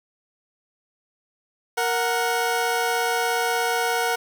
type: tone pair together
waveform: 20% pulse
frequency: 466.2 / 737.7 Hz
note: A#4 / F#5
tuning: 0 / -5 cents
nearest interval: minor sixth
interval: 795 cents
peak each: -19 dBFS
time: 1.77-4.16 s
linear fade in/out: 10 ms
effects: 9-bit